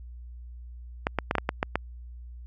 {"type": "clicks", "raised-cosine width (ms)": 0.5, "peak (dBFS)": -9, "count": 8, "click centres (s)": [1.069, 1.187, 1.311, 1.353, 1.383, 1.491, 1.629, 1.756], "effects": ["added 60 Hz sine -40 dBFS peak until 2.46 s"]}